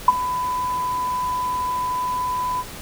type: tone with ADSR envelope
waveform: sine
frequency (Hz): 1000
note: B5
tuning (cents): +21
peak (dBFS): -5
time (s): 0.08-2.64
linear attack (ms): 4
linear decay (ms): 26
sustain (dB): -16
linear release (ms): 44
effects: pink hiss -36 dBFS RMS until 2.81 s